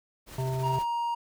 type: noise with tremolo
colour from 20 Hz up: pink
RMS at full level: -43 dBFS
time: 0.26-0.86 s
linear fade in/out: 50 ms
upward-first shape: sine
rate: 15 Hz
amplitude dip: 35%
type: harmonic tone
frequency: 130.8 Hz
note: C3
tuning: in tune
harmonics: 1 / 3 / 5 / 7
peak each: -28 / -36 / -38 / -38 dBFS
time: 0.38-0.79 s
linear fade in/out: 5 ms
type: tone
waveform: triangle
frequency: 940 Hz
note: A#5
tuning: 14 cents sharp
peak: -25 dBFS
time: 0.63-1.15 s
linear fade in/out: 10 ms
effects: none